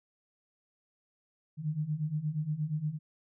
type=beating tone pair; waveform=sine; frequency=147.5 / 156 Hz; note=D3 / D#3; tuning=+8 / +5 cents; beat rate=8.5 Hz; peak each=-35 / -32 dBFS; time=1.57-2.99 s; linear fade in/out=50 ms; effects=none